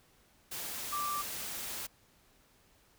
sine tone in noise, 1174.7 Hz, D6, in tune, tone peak -33 dBFS, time 0.92-1.22 s, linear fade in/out 10 ms, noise white, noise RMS -40 dBFS, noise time 0.51-1.87 s, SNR +4 dB, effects pink hiss -66 dBFS RMS until 2.98 s

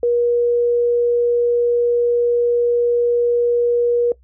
sine tone, 478.4 Hz, A#4, 45 cents sharp, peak -13 dBFS, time 0.03-4.12 s, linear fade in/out 2 ms, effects noise-tail reverb RT60 0.1 s tail -19 dB re dry + added 62 Hz sine -48 dBFS peak until 4.23 s

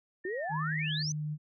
sine tone with vibrato, 1793 Hz, A6, 32 cents sharp, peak -39 dBFS, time 0.24-1.03 s, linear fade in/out 10 ms, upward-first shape triangle, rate 2.5 Hz, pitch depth 120 cents each way
sine exponential sweep, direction up, 350.5 to 6272 Hz, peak -33 dBFS, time 0.25-1.12 s, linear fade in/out 2 ms
sine tone with pitch glide, 155.56 to 151.13 Hz, D#3 to D3, 0 to +50 cents, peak -32 dBFS, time 0.49-1.38 s, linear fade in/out 50 ms, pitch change -50 cents, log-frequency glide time 0.73-1.22 s
effects none

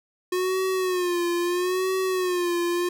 square tone with vibrato, 361.4 Hz, F#4, 41 cents flat, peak -23 dBFS, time 0.32-2.89 s, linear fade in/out 5 ms, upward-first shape sine, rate 0.76 Hz, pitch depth 76 cents each way, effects none

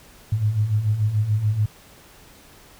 sine beating tone pair, 101.8 / 108.7 Hz, G#2 / A2, -34 / -21 cents, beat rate 6.9 Hz, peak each -25 / -19 dBFS, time 0.32-1.66 s, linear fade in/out 5 ms, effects pink hiss -49 dBFS RMS until 2.79 s

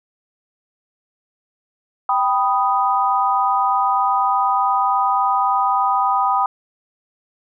sine chord, G augmented, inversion none, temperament equal, 784 / 987.8 / 1244.5 Hz, G5 / B5 / D#6, 0 / 0 / 0 cents, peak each -19 dBFS, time 2.09-6.46 s, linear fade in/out 2 ms, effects none

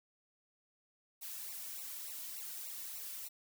blue noise with flanger, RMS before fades -45 dBFS, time 1.21-3.29 s, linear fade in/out 20 ms, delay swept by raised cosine 0.6 to 2.5 ms, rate 3.4 Hz, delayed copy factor -0.85, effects none

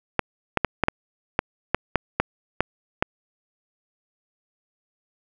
clicks, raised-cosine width 0.5 ms, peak -3 dBFS, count 11, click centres 0.193 / 0.573 / 0.647 / 0.837 / 0.884 / 1.391 / 1.746 / 1.957 / 2.2 / 2.606 / 3.025 s, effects none

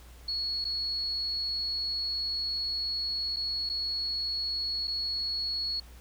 sine tone with dropouts, 4357 Hz, C#8, 31 cents flat, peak -29 dBFS, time 0.28-5.8 s, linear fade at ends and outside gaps 5 ms, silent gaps 0.644-0.65 / 3.362-3.367 / 3.692-3.697 / 4.873-4.877 s, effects added 60 Hz sine -48 dBFS peak until 6 s + pink hiss -56 dBFS RMS until 6 s

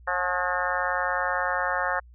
harmonic tone with a mistuned harmonic, 180.4 Hz, F#3, 44 cents flat, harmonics 3 / 4 / 5 / 6 / 7 / 8 / 9 / 10, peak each -32 / -32 / -32 / -32 / -32 / -32 / -32 / -32 dBFS, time 0.07-2 s, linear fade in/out 10 ms, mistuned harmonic 5, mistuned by -58 cents, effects added 60 Hz sine -47 dBFS peak until 2.14 s

